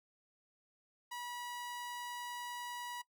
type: tone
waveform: sawtooth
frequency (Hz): 970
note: B5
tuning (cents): -31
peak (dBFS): -38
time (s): 1.11-3.02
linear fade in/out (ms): 10
effects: noise-tail reverb RT60 0.1 s tail -20 dB re dry + MP3 96 kbps